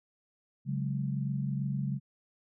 sine chord, C# suspended fourth, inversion none, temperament equal, 138.59 / 185 / 207.7 Hz, C#3 / F#3 / G#3, 0 / 0 / 0 cents, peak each -31 / -37 / -37 dBFS, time 0.65-2 s, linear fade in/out 50 ms, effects none

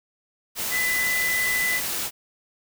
sine tone in noise, 2000 Hz, B6, 21 cents sharp, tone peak -22 dBFS, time 0.7-1.81 s, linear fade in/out 50 ms, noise white, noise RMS -28 dBFS, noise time 0.55-2.11 s, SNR +3 dB, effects none

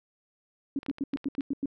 sine tone bursts, 277.2 Hz, C#4, in tune, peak -26 dBFS, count 8, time 0.76-1.658 s, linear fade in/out 2 ms, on 30 ms, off 94 ms
clicks, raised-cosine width 0.3 ms, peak -28 dBFS, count 9, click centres 0.831 / 0.863 / 0.898 / 0.984 / 1.137 / 1.172 / 1.243 / 1.351 / 1.408 s
effects none

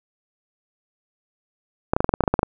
clicks, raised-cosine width 1 ms, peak -3 dBFS, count 12, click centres 1.935 / 1.965 / 2.005 / 2.044 / 2.092 / 2.139 / 2.207 / 2.238 / 2.278 / 2.34 / 2.392 / 2.431 s, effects none

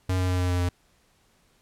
square tone with pitch steps, 92.5 / 91.7 / 90.91 / 90.13 / 89.35 / 88.58 Hz, F#2 / F#2 / F#2 / F#2 / F2 / F2, 0 / -15 / -30 / -45 / +40 / +25 cents, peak -23 dBFS, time 0.09-0.69 s, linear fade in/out 5 ms, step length 100 ms, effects pink hiss -64 dBFS RMS until 1.61 s + low-pass 12000 Hz 12 dB/octave

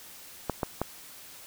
clicks, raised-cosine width 1 ms, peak -13 dBFS, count 3, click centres 0.497 / 0.632 / 0.816 s, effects white hiss -48 dBFS RMS until 1.46 s

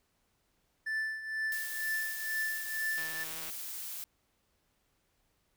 triangle tone with tremolo, 1760 Hz, A6, in tune, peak -28 dBFS, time 0.86-3.24 s, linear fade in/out 10 ms, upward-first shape triangle, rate 2.1 Hz, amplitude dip 75%
blue noise, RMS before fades -41 dBFS, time 1.52-4.04 s, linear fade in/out 0 ms
click train, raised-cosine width 0.2 ms, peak -28 dBFS, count 84, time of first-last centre 2.98-3.499 s, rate 160 Hz
effects pink hiss -75 dBFS RMS until 5.56 s

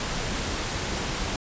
pink noise, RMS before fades -29 dBFS, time 0-1.36 s, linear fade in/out 2 ms, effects resampled to 16000 Hz

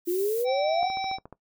violet noise, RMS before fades -37 dBFS, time 0.05-0.46 s, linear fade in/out 50 ms
sine exponential sweep, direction up, 341.5 to 752 Hz, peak -23 dBFS, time 0.07-0.88 s, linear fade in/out 10 ms
harmonic tone, 771 Hz, G5, 29 cents flat, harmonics 1 / 3 / 5 / 7, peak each -28 / -37 / -38 / -40 dBFS, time 0.44-1.19 s, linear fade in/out 50 ms
click train, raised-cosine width 1 ms, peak -28 dBFS, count 8, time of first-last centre 0.83-1.326 s, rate 14.1 Hz
effects noise-tail reverb RT60 0.1 s tail -19 dB re dry

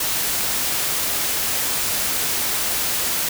white noise, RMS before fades -22 dBFS, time 0-3.29 s, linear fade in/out 5 ms, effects none

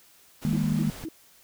pink noise, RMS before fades -42 dBFS, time 0.41-1.06 s, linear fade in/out 20 ms
sine chord, D# suspended fourth, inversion none, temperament equal with one note detuned, 155.56 / 202.9 / 233.1 Hz, D#3 / G#3 / A#3, 0 / -40 / 0 cents, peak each -26 / -27 / -28 dBFS, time 0.45-0.9 s, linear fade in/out 0 ms
clicks, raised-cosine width 5 ms, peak -26 dBFS, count 4, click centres 0.53 / 0.641 / 0.722 / 1.039 s
sine tone bursts, 320.8 Hz, E4, 47 cents flat, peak -31 dBFS, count 3, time 0.53-1.087 s, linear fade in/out 2 ms, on 39 ms, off 220 ms
effects white hiss -57 dBFS RMS until 1.43 s

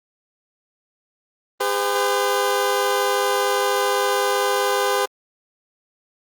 20% pulse tone pair together, 403.9 / 508.9 Hz, G#4 / C5, -48 / -48 cents, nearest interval major third, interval 400 cents, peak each -16 dBFS, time 1.6-5.06 s, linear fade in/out 10 ms, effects Opus 24 kbps

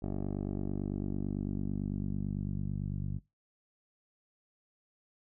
10% pulse tone with low-pass filter sweep, 49 Hz, G1, in tune, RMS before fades -35 dBFS, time 0.02-3.19 s, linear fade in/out 10 ms, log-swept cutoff 510 to 140 Hz, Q 1.5, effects noise-tail reverb RT60 0.2 s tail -19 dB re dry

